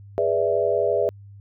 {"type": "chord", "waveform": "sine", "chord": "E dominant seventh", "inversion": "first", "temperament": "equal with one note detuned", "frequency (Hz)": [413.6, 493.9, 587.3, 659.3], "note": ["G#4", "B4", "D5", "E5"], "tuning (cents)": [-7, 0, 0, 0], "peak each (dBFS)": -24, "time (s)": [0.18, 1.09], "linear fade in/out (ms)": 0, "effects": ["added 100 Hz sine -41 dBFS peak until 1.4 s"]}